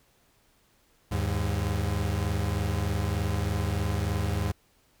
35% pulse tone pair together, 78.8 / 102.08 Hz, D#2 / G#2, +23 / -29 cents, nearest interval major third, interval 448 cents, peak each -27 dBFS, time 1.11-4.52 s, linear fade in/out 10 ms, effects pink hiss -65 dBFS RMS until 5 s

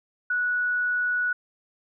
sine tone, 1470 Hz, F#6, 12 cents flat, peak -22 dBFS, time 0.3-1.33 s, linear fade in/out 5 ms, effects none

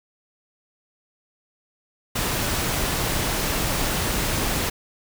pink noise, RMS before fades -24 dBFS, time 2.15-4.7 s, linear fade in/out 10 ms, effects none

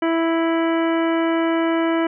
harmonic tone, 329.6 Hz, E4, in tune, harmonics 1 / 2 / 3 / 4 / 5 / 6 / 7 / 9, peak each -18 / -24 / -28 / -30 / -32 / -34 / -35 / -37 dBFS, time 0.02-2.07 s, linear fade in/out 5 ms, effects none

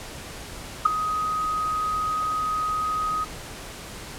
sine tone with ADSR envelope, 1255 Hz, D#6, 15 cents sharp, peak -9 dBFS, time 0.85-3.25 s, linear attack 10 ms, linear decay 6 ms, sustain -14 dB, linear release 18 ms, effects pink hiss -38 dBFS RMS until 4.18 s + low-pass 11000 Hz 12 dB/octave

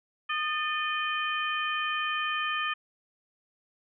harmonic tone with a mistuned harmonic, 616 Hz, D#5, 17 cents flat, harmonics 2 / 3 / 4 / 5, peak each -31 / -33 / -34 / -35 dBFS, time 0.29-2.74 s, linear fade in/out 10 ms, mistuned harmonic 3, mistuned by -61 cents, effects none

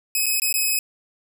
5% pulse tone with dropouts, 2547 Hz, D#7, 40 cents sharp, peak -10 dBFS, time 0.15-0.79 s, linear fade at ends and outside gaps 2 ms, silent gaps 0.26-0.264 / 0.399-0.419 / 0.527-0.54 s, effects none

